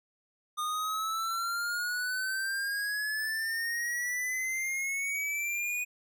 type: exponential sweep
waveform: square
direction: up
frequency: 1217 to 2479 Hz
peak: -31 dBFS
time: 0.57-5.85 s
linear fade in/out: 20 ms
effects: none